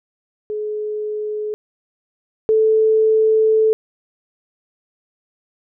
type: tone pair in turn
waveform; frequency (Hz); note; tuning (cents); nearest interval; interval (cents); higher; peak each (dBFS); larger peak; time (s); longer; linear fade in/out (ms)
sine; 424.2 / 438.1; G#4 / A4; +37 / -7; minor second; 56; second; -21 / -11; second; 0.5-1.54 / 2.49-3.73; second; 0
effects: none